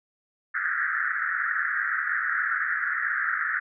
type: band-pass noise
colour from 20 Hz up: white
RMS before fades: -27 dBFS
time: 0.54-3.6 s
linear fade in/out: 10 ms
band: 1300 to 1900 Hz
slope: 96 dB/octave
effects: none